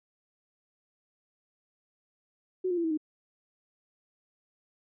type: tone with pitch steps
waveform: sine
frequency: 370 / 353.5 / 337.7 / 322.7 / 308.3 Hz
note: F#4 / F4 / E4 / E4 / D#4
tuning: 0 / +21 / +42 / -37 / -16 cents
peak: -26 dBFS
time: 2.64-2.975 s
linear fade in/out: 10 ms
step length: 67 ms
effects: none